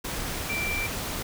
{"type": "tone in noise", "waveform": "sine", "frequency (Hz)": 2349, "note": "D7", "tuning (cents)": 0, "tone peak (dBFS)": -28, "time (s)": [0.49, 0.87], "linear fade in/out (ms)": 10, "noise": "pink", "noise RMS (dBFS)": -32, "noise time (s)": [0.04, 1.23], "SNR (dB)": 1, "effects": []}